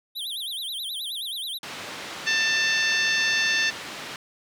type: tone with vibrato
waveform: square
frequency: 3520 Hz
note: A7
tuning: in tune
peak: -30 dBFS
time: 0.15-1.59 s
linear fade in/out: 20 ms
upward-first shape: sine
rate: 9.4 Hz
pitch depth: 220 cents each way
type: band-pass noise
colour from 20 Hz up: white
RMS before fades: -37 dBFS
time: 1.63-4.16 s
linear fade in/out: 2 ms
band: 120 to 3600 Hz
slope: 12 dB/octave
type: harmonic tone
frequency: 890 Hz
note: A5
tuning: 20 cents sharp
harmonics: 2 / 3 / 4 / 5 / 6 / 7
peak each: -23 / -27 / -29 / -31 / -33 / -34 dBFS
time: 2.26-3.71 s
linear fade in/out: 20 ms
effects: none